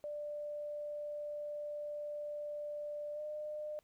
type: tone with pitch glide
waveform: sine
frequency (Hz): 591 to 603.1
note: D5 to D5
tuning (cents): +11 to +46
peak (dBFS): -39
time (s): 0.04-3.79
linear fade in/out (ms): 0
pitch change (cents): +35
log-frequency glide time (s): 3.14-3.2
effects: pink hiss -75 dBFS RMS until 3.83 s